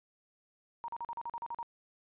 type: tone bursts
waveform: sine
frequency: 939 Hz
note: A#5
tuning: 12 cents sharp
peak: -36 dBFS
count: 10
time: 0.84-1.629 s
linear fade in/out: 0 ms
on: 42 ms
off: 41 ms
effects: resampled to 8000 Hz